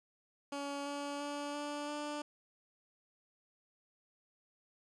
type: tone with pitch steps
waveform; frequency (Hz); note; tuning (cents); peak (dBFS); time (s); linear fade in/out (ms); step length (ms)
15% pulse; 282.7 / 285.8 / 289 / 292.2 / 295.4; C#4 / D4 / D4 / D4 / D4; +34 / -47 / -28 / -9 / +10; -32; 0.52-2.22; 5; 340
effects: resampled to 22050 Hz